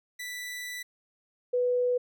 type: tone pair in turn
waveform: sawtooth / sine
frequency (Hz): 1975.5 / 493.9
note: B6 / B4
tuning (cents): 0 / 0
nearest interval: 2 octaves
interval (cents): 2400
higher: first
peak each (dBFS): -32 / -23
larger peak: second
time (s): 0.19-0.83 / 1.53-1.98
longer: first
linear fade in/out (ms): 10
effects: none